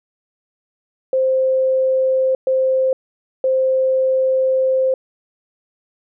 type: tone bursts at uneven times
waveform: sine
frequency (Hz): 523.3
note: C5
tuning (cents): 0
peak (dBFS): -13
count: 3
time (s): 1.13-2.35 / 2.47-2.93 / 3.44-4.94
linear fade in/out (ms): 2
effects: none